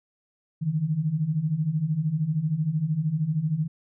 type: beating tone pair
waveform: sine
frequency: 146.83 / 159.83 Hz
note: D3 / D#3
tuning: 0 / +47 cents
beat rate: 13 Hz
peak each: -28 / -24 dBFS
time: 0.61-3.68 s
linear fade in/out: 20 ms
effects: none